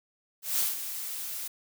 blue noise with ADSR envelope, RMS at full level -26 dBFS, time 0.42-1.48 s, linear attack 170 ms, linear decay 170 ms, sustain -10 dB, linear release 6 ms, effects none

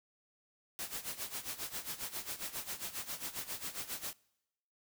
white noise with tremolo, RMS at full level -39 dBFS, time 0.79-4.13 s, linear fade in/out 0 ms, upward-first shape sine, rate 7.4 Hz, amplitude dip 80%, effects noise-tail reverb RT60 0.9 s tail -25 dB re dry

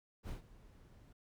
brown noise with ADSR envelope, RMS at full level -42 dBFS, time 0.23-1.13 s, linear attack 62 ms, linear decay 120 ms, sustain -18 dB, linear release 8 ms, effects none

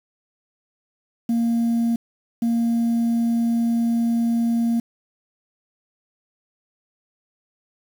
sine tone pair in turn, 232.5 / 232.5 Hz, A#3 / A#3, -4 / -4 cents, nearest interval unison, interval 0 cents, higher neither, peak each -15 dBFS, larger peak neither, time 1.29-1.96 / 2.42-4.8 s, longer second, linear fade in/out 5 ms, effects tanh soft clip ceiling -16 dBFS + 7-bit

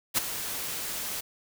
white noise with ADSR envelope, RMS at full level -22 dBFS, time 0.14-1.21 s, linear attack 37 ms, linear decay 13 ms, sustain -12 dB, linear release 11 ms, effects none

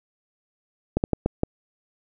slowing click train, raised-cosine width 2 ms, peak -7 dBFS, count 5, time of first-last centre 0.97-1.434 s, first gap 69 ms, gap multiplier 1.36, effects none

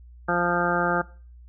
harmonic tone, 174.61 Hz, F3, in tune, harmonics 1 / 2 / 3 / 4 / 5 / 7 / 8 / 9, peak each -29 / -29 / -29 / -29 / -29 / -29 / -29 / -29 dBFS, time 0.28-1.02 s, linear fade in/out 10 ms, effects noise-tail reverb RT60 0.4 s tail -20 dB re dry + added 60 Hz sine -44 dBFS peak until 1.48 s

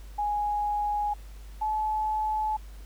sine tone pair in turn, 830.6 / 860.7 Hz, G#5 / A5, 0 / -38 cents, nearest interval minor second, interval 62 cents, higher second, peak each -25 dBFS, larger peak neither, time 0.18-1.14 / 1.61-2.57 s, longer neither, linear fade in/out 10 ms, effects added 50 Hz sine -41 dBFS peak until 2.85 s + pink hiss -56 dBFS RMS until 2.85 s

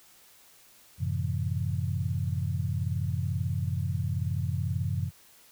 sine chord, F# half-diminished seventh, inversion none, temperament just, 92.5 / 111 / 133.2 / 166.5 Hz, F#2 / A2 / C3 / E3, 0 / +16 / +31 / +18 cents, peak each -30 / -34 / -32 / -36 dBFS, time 0.98-5.11 s, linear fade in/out 50 ms, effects white hiss -57 dBFS RMS until 5.51 s

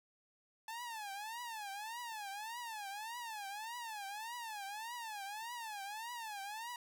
sawtooth tone with vibrato, 873 Hz, A5, 14 cents flat, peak -39 dBFS, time 0.68-6.76 s, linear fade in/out 2 ms, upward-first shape triangle, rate 1.7 Hz, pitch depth 210 cents each way, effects none

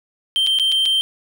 triangle tone with dropouts, 3136 Hz, G7, in tune, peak -13 dBFS, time 0.36-1.01 s, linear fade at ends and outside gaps 0 ms, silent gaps 0.465-0.471 / 0.588-0.597 / 0.718-0.722 / 0.855-0.859 s, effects none

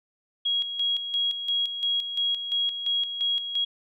sine tone with tremolo, 3300 Hz, G#7, 12 cents flat, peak -22 dBFS, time 0.45-3.65 s, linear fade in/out 10 ms, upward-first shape square, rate 2.9 Hz, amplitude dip 60%, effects none

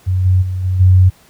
sine tone with level steps, 92.5 Hz, F#2, in tune, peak -11 / -7 / -16 / -12 / -4 dBFS, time 0.06-1.1 s, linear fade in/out 20 ms, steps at 0.24 / 0.41 / 0.63 / 0.79 s, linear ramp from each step 20 ms, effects pink hiss -48 dBFS RMS until 1.29 s + high-pass 60 Hz 12 dB/octave

